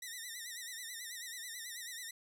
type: tone with vibrato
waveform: 10% pulse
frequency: 1901 Hz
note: A#6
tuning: 33 cents sharp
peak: -34 dBFS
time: 0.02-2.11 s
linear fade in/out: 5 ms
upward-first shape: sine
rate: 9.2 Hz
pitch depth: 100 cents each way
effects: none